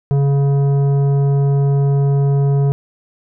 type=tone with tanh clipping; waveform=sine; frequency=140 Hz; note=C#3; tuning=18 cents sharp; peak=-13 dBFS; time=0.11-2.72 s; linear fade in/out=0 ms; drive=11 dB; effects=none